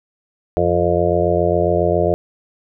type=harmonic tone with a mistuned harmonic; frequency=87.31 Hz; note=F2; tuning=in tune; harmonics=1 / 2 / 4 / 5 / 6 / 7 / 8; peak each=-22 / -24 / -21 / -20 / -22 / -19 / -23 dBFS; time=0.57-2.14 s; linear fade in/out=0 ms; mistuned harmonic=1; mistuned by=+43 cents; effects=none